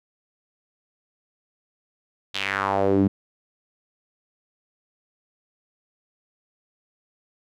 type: tone with band-pass filter sweep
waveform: sawtooth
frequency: 98.3 Hz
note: G2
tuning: 5 cents sharp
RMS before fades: -22 dBFS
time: 2.34-3.08 s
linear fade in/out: 10 ms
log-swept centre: 3600 to 220 Hz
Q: 3.1
effects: none